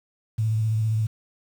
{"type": "tone with vibrato", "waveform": "sine", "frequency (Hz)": 110, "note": "A2", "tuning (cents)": 0, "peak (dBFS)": -20, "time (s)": [0.38, 1.07], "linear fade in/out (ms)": 10, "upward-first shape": "square", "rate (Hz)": 15, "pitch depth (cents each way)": 27, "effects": ["8-bit"]}